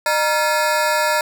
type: ring-modulated tone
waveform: 25% pulse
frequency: 775 Hz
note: G5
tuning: 20 cents flat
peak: -9 dBFS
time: 0.06-1.21 s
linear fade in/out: 2 ms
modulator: 167 Hz
effects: 8-bit